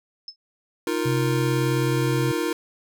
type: tone with exponential decay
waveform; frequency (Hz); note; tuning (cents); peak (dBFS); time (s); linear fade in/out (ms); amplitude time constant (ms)
sine; 5230; E8; -15; -29; 0.28-0.36; 2; 17
type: chord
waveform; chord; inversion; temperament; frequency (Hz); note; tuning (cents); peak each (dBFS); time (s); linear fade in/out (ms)
square; Eb suspended second; none; just; 311.1 / 350 / 466.7; Eb4 / F4 / Bb4; 0 / +4 / +2; -28 / -27 / -29; 0.87-2.53; 2
type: tone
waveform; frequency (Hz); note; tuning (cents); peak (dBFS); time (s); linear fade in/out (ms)
sine; 130.9; C3; +1; -22; 1.05-2.32; 10
effects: none